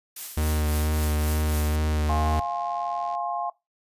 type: noise with tremolo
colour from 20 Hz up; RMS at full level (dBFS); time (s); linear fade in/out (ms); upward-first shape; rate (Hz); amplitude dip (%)
blue; -33; 0.16-1.76; 5; triangle; 3.7; 60
type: tone with vibrato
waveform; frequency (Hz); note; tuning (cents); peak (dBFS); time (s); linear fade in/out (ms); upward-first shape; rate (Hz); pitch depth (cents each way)
45% pulse; 76.3; D#2; -33; -22; 0.37-2.4; 5; sine; 2.2; 18
type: click train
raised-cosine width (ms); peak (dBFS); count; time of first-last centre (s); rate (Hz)
0.2; -31; 87; 2.09-3.15; 81.1
type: chord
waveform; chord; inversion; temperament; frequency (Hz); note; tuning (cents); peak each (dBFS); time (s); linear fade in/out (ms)
sine; F minor; none; equal with one note detuned; 698.5 / 830.6 / 1063; F5 / Ab5 / C6; 0 / 0 / +27; -29 / -31 / -31; 2.09-3.5; 5
effects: noise-tail reverb RT60 0.2 s tail -20 dB re dry + resampled to 32000 Hz